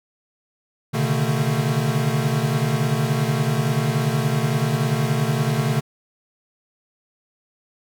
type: tone cluster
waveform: square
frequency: 124.6 / 141.1 / 151.6 / 223.3 Hz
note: B2 / C#3 / D#3 / A3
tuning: +16 / +31 / -45 / +26 cents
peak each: -25 / -24 / -25 / -27 dBFS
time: 0.93-5.81 s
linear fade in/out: 20 ms
effects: none